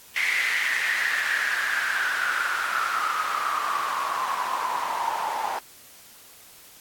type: noise with band-pass filter sweep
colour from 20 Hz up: white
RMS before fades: -26 dBFS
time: 0.16-5.59 s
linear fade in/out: 2 ms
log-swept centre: 2100 to 850 Hz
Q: 8.3
effects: white hiss -49 dBFS RMS until 6.8 s + AAC 64 kbps